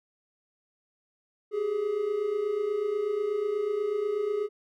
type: tone pair together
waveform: triangle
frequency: 391.9 / 420.1 Hz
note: G4 / G#4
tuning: 0 / +20 cents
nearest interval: minor second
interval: 120 cents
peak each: -31 / -25 dBFS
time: 1.51-4.49 s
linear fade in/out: 50 ms
effects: none